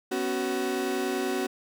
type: chord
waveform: 35% pulse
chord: B suspended second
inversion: none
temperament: equal with one note detuned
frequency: 246.9 / 277.2 / 374.3 Hz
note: B3 / C#4 / F#4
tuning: 0 / 0 / +20 cents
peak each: -32 / -31 / -27 dBFS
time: 0.11-1.47 s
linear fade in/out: 10 ms
effects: none